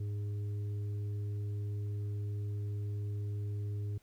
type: harmonic tone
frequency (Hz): 103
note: G#2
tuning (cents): -14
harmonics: 1 / 3 / 4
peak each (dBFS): -34 / -54 / -52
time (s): 0-3.98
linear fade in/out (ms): 5
effects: pink hiss -69 dBFS RMS until 4.02 s